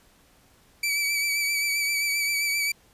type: tone with vibrato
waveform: sawtooth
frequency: 2301 Hz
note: D7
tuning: 36 cents flat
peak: -20 dBFS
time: 0.83-2.72 s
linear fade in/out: 5 ms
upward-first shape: sine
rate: 7.6 Hz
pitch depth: 31 cents each way
effects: pink hiss -59 dBFS RMS until 2.93 s + resampled to 32000 Hz